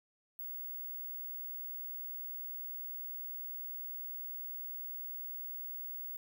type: tone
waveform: sine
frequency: 15710 Hz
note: B9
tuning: 10 cents flat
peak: -40 dBFS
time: 0.39-6.17 s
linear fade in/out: 2 ms
effects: none